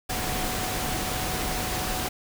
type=tone in noise; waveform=sine; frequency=740 Hz; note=F#5; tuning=in tune; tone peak=-35 dBFS; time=0.09-2.09 s; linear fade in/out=10 ms; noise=pink; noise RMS=-29 dBFS; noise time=0.09-2.09 s; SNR=-9 dB; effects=none